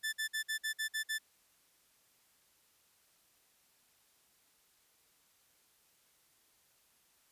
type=tone bursts; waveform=sawtooth; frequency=1758 Hz; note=A6; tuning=2 cents flat; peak=-30 dBFS; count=8; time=0.03-1.186 s; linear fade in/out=20 ms; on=99 ms; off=52 ms; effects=white hiss -70 dBFS RMS until 7.31 s + resampled to 32000 Hz